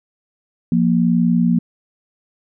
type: tone pair together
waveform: sine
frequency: 174.61 / 235.1 Hz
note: F3 / A#3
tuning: 0 / +15 cents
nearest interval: perfect fourth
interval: 515 cents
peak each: -15 dBFS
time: 0.72-1.59 s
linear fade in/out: 2 ms
effects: none